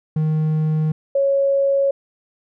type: tone pair in turn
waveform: triangle / sine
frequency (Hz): 155.7 / 552.6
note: D#3 / C#5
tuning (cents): +2 / -6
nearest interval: octave + minor seventh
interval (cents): 2192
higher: second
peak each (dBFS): -14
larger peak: neither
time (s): 0.16-0.92 / 1.15-1.91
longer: neither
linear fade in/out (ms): 5
effects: none